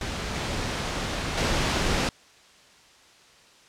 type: noise with level steps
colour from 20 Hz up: pink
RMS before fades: -31 / -29 / -24 dBFS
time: 0.01-2.09 s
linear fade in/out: 2 ms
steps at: 0.34 / 1.37 s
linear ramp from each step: 10 ms
effects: white hiss -54 dBFS RMS until 3.68 s + low-pass 6000 Hz 12 dB/octave